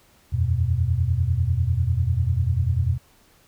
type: chord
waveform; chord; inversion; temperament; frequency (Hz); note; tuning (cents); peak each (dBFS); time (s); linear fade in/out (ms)
sine; E suspended second; none; equal with one note detuned; 82.41 / 92.5 / 122.69; E2 / F#2 / B2; 0 / 0 / -11; -23; 0.32-2.98; 20
effects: pink hiss -57 dBFS RMS until 3.47 s